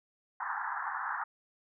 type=band-pass noise; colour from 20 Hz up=pink; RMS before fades=-36 dBFS; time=0.4-1.24 s; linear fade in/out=5 ms; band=790 to 1800 Hz; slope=96 dB/octave; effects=none